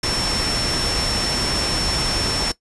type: tone in noise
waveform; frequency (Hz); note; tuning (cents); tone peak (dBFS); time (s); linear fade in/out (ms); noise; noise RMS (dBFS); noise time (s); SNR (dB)
sine; 5410; E8; +44; -23; 0.03-2.52; 5; pink; -23; 0.03-2.52; -3
effects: noise-tail reverb RT60 0.1 s tail -18 dB re dry + resampled to 24000 Hz